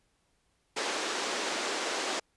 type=band-pass noise; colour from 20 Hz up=pink; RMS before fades=-33 dBFS; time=0.76-2.2 s; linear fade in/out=10 ms; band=310 to 7500 Hz; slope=24 dB/octave; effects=pink hiss -73 dBFS RMS until 2.36 s + resampled to 24000 Hz